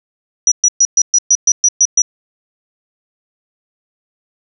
sine tone bursts, 5850 Hz, F#8, 21 cents flat, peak -6 dBFS, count 10, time 0.47-2.02 s, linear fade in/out 2 ms, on 47 ms, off 120 ms, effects none

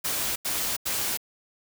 white noise bursts, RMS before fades -28 dBFS, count 3, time 0.04-1.174 s, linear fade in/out 10 ms, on 320 ms, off 87 ms, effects none

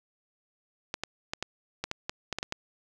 clicks, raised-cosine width 0.2 ms, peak -14 dBFS, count 11, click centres 0.941 / 1.036 / 1.335 / 1.426 / 1.84 / 1.914 / 2.095 / 2.327 / 2.386 / 2.429 / 2.524 s, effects none

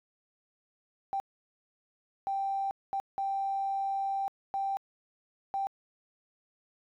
triangle tone bursts at uneven times, 784 Hz, G5, in tune, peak -25 dBFS, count 6, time 1.13-1.2 / 2.27-2.71 / 2.93-3 / 3.18-4.28 / 4.54-4.77 / 5.54-5.67 s, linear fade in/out 0 ms, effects tanh soft clip ceiling -27 dBFS

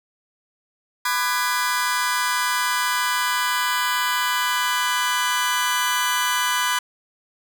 sawtooth chord, G# half-diminished seventh, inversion first, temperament just, 996.7 / 1196.1 / 1495.1 / 1661.2 Hz, B5 / D6 / F#6 / G#6, +16 / +31 / +18 / 0 cents, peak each -19 / -24 / -23 / -24 dBFS, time 1.05-6.79 s, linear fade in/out 5 ms, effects none

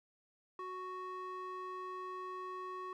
square tone with band-pass filter, 370 Hz, F#4, in tune, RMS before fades -44 dBFS, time 0.59-2.93 s, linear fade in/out 2 ms, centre 940 Hz, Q 3.1, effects none

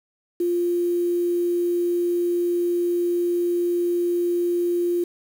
sine tone with quantisation, 348.8 Hz, F4, 2 cents flat, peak -19 dBFS, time 0.4-5.04 s, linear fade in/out 5 ms, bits 7, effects none

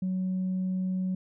sine tone, 185.9 Hz, F#3, 8 cents sharp, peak -25 dBFS, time 0.02-1.15 s, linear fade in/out 5 ms, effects tanh soft clip ceiling -24 dBFS

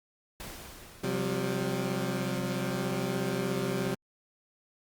pink noise with exponential decay, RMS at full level -41 dBFS, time 0.4-2.57 s, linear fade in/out 1 ms, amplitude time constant 470 ms
20% pulse chord, C suspended fourth, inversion none, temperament equal with one note detuned, 130.81 / 179.11 / 196 Hz, C3 / F3 / G3, 0 / +44 / 0 cents, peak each -29 dBFS, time 1.03-3.95 s, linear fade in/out 10 ms
effects Opus 48 kbps

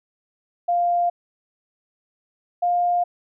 sine tone pair in turn, 698.5 / 705 Hz, F5 / F5, 0 / +16 cents, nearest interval unison, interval 16 cents, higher second, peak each -17 dBFS, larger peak neither, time 0.68-1.1 / 2.62-3.04 s, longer neither, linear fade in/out 10 ms, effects none

